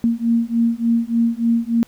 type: beating tone pair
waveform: sine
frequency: 230.3 / 233.7 Hz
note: A#3 / A#3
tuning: -21 / +5 cents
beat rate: 3.4 Hz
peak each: -18 dBFS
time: 0.04-1.83 s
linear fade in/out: 0 ms
effects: pink hiss -52 dBFS RMS until 1.87 s